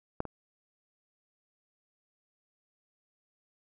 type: clicks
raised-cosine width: 1 ms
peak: -16 / -26 dBFS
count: 2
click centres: 0.204 / 0.253 s
effects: none